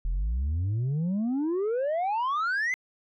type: exponential sweep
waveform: sine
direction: up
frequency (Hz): 39.02 to 2093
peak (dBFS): -22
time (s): 0.05-2.74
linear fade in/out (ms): 0
effects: tanh soft clip ceiling -24 dBFS